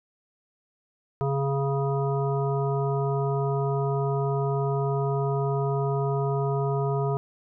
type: harmonic tone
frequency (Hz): 138.3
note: C#3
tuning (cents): -4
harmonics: 1 / 3 / 5 / 7 / 9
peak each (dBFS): -25 / -28 / -33 / -35 / -37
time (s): 1.21-7.17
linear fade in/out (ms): 0
effects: none